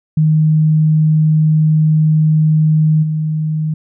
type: tone with level steps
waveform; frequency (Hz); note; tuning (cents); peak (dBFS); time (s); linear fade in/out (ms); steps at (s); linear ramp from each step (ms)
sine; 155.56; D#3; 0; -8 / -14; 0.17-3.74; 5; 3.02; 20
effects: none